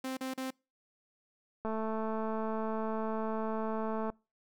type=tone bursts; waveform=sawtooth; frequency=261.6 Hz; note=C4; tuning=in tune; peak=-31 dBFS; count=3; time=0.04-0.506 s; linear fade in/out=5 ms; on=130 ms; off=38 ms
type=click train; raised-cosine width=1 ms; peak=-23 dBFS; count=540; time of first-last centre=1.65-4.1 s; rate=220 Hz
effects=noise-tail reverb RT60 0.3 s tail -26 dB re dry